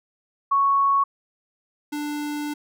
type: tone pair in turn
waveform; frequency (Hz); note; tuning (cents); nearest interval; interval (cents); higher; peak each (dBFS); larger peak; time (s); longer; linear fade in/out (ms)
sine / square; 1108.7 / 295.2; C#6 / D4; 0 / +9; octave + major seventh; 2291; first; -16 / -27; first; 0.51-1.04 / 1.92-2.54; second; 10
effects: none